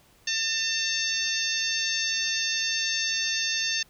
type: harmonic tone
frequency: 899 Hz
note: A5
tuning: 37 cents sharp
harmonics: 2 / 3 / 4 / 5 / 6 / 7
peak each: -32 / -32 / -32 / -32 / -32 / -32 dBFS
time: 0.27-3.83 s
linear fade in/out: 5 ms
effects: pink hiss -59 dBFS RMS until 3.89 s